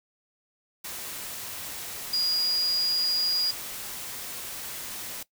sine tone in noise, 4864 Hz, D#8, 40 cents flat, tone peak -23 dBFS, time 2.13-3.51 s, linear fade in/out 5 ms, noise white, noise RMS -37 dBFS, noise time 0.84-5.23 s, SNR +11 dB, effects noise-tail reverb RT60 0.1 s tail -19 dB re dry

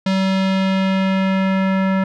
square tone with low-pass filter sweep, 191.1 Hz, G3, 44 cents flat, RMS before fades -17 dBFS, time 0.06-2.04 s, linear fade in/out 5 ms, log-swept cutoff 4400 to 1800 Hz, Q 1.4, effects none

